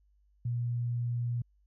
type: tone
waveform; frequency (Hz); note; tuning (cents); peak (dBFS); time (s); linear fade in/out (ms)
sine; 120; B2; -49; -29; 0.45-1.42; 5
effects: added 50 Hz sine -64 dBFS peak until 1.66 s